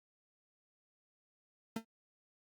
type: tone with exponential decay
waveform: 40% pulse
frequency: 225.4 Hz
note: A3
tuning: 42 cents sharp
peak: -32 dBFS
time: 1.76-1.85 s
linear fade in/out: 5 ms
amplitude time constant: 18 ms
effects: Opus 48 kbps